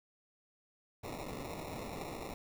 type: noise with sample-and-hold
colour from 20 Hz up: violet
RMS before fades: -43 dBFS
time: 1.03-2.34 s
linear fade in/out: 5 ms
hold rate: 1575 Hz
effects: none